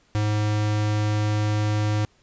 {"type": "tone", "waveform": "square", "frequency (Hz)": 105.7, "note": "G#2", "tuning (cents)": 31, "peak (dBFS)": -21, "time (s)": [0.15, 2.05], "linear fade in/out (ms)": 0, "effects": ["pink hiss -61 dBFS RMS until 2.22 s", "resampled to 16000 Hz"]}